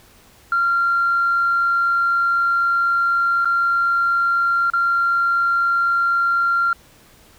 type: tone with dropouts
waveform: sine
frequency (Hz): 1382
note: F6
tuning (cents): -19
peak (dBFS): -14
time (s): 0.52-6.73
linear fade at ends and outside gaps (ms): 2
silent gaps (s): 3.447-3.455 / 4.701-4.735
effects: tanh soft clip ceiling -10 dBFS + pink hiss -50 dBFS RMS until 7.38 s